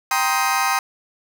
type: chord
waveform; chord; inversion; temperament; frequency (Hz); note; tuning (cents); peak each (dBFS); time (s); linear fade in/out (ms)
30% pulse; C minor seventh; second; just; 784.9 / 941.9 / 1046.5 / 1255.8; G5 / Bb5 / C6 / Eb6; +2 / +18 / 0 / +16; -20 / -22 / -21 / -20; 0.11-0.79; 2
effects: none